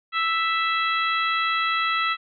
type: harmonic tone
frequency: 659.3 Hz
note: E5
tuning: in tune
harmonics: 2 / 3 / 4 / 5 / 6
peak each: -23 / -27 / -29 / -31 / -33 dBFS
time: 0.12-2.17 s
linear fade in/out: 50 ms
effects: none